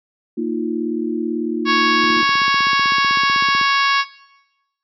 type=chord; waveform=sine; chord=Bb suspended fourth; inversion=none; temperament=equal with one note detuned; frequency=230.9 / 311.1 / 349.2 Hz; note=Bb3 / Eb4 / F4; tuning=-16 / 0 / 0 cents; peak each=-22 / -24 / -23 dBFS; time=0.37-2.22 s; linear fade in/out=10 ms
type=harmonic tone; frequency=554.4 Hz; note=C#5; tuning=in tune; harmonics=2 / 3 / 4 / 5 / 6 / 7 / 8 / 9 / 10; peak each=-16 / -20 / -22 / -24 / -26 / -27 / -28 / -29 / -30 dBFS; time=1.65-4.05 s; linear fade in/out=50 ms
type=click train; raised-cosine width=3 ms; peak=-17 dBFS; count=26; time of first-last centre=2.04-3.612 s; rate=15.9 Hz
effects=noise-tail reverb RT60 1.0 s tail -18 dB re dry + high-pass 150 Hz 12 dB/octave